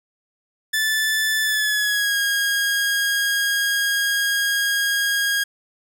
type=tone with pitch glide; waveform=sawtooth; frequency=1751 to 1633.7 Hz; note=A6 to G#6; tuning=-9 to -29 cents; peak=-15 dBFS; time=0.73-5.44 s; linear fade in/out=10 ms; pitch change=-120 cents; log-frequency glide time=1.44-2.18 s; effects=none